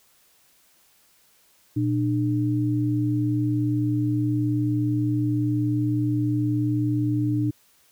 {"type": "tone pair together", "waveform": "sine", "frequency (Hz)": [119.28, 300.2], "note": ["A#2", "D4"], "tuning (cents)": [40, 38], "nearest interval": "octave + major third", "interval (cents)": 1598, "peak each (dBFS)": -23, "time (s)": [1.76, 7.51], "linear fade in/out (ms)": 10, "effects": ["white hiss -60 dBFS RMS until 7.91 s"]}